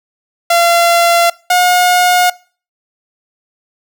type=tone pair in turn; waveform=sawtooth; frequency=685 / 719.6 Hz; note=F5 / F#5; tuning=-34 / -48 cents; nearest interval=minor second; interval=86 cents; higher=second; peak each=-4 dBFS; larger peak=neither; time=0.5-1.3 / 1.5-2.3 s; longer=neither; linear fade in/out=5 ms; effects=noise-tail reverb RT60 0.4 s tail -23 dB re dry